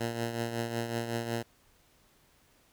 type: tone with tremolo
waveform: 10% pulse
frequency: 116.54 Hz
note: A#2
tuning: in tune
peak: -21 dBFS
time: 0-1.43 s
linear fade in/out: 10 ms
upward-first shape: triangle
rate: 5.4 Hz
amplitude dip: 60%
effects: pink hiss -65 dBFS RMS until 2.72 s